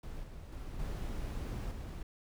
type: noise with level steps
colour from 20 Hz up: brown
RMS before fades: -43 / -47 / -43 / -38 / -42 dBFS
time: 0.03-2.03 s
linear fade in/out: 5 ms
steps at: 0.23 / 0.52 / 0.79 / 1.71 s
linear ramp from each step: 5 ms
effects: none